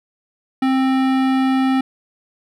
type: tone with hard clipping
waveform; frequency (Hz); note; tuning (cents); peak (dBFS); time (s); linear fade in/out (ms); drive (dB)
sine; 263.5; C4; +12; -16; 0.62-1.81; 5; 18
effects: none